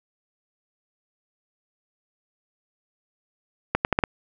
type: accelerating click train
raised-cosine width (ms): 0.5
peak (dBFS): -4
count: 5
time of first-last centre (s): 3.75-4.038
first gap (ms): 99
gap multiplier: 0.79
effects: none